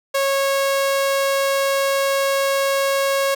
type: tone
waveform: sawtooth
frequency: 549 Hz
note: C#5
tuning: 17 cents flat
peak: -13 dBFS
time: 0.14-3.35 s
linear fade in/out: 10 ms
effects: none